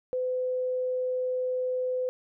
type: tone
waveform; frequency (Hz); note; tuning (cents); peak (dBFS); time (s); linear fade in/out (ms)
sine; 507; B4; +45; -26; 0.13-2.09; 0
effects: none